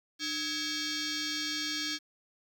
sine tone with frequency modulation, 680 Hz, F5, 46 cents flat, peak -29 dBFS, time 0.19-1.99 s, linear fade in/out 50 ms, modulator 981 Hz, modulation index 5.5, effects tanh soft clip ceiling -30 dBFS + 10-bit

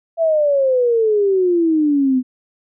sine exponential sweep, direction down, 672 to 250 Hz, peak -12 dBFS, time 0.17-2.23 s, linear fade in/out 50 ms, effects none

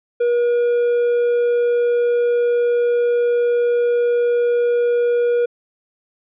triangle tone, 479.4 Hz, A#4, 48 cents sharp, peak -12 dBFS, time 0.2-5.46 s, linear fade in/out 10 ms, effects resampled to 8000 Hz

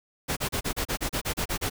pink noise bursts, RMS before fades -28 dBFS, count 12, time 0.28-1.699 s, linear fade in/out 20 ms, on 88 ms, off 33 ms, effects none

